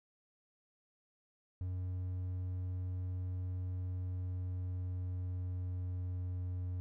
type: tone with pitch glide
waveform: triangle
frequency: 91.3 to 90.41 Hz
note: F#2 to F#2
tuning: -23 to -40 cents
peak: -34 dBFS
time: 1.61-6.8 s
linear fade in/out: 0 ms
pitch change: -17 cents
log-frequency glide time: 3.75-6.5 s
effects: none